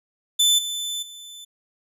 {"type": "tone with level steps", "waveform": "sawtooth", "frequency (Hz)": 3520, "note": "A7", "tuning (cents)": 0, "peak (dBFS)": [-12, -23, -35], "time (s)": [0.39, 1.45], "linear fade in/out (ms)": 10, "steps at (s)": [0.58, 1.02], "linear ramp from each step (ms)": 10, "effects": ["resampled to 32000 Hz"]}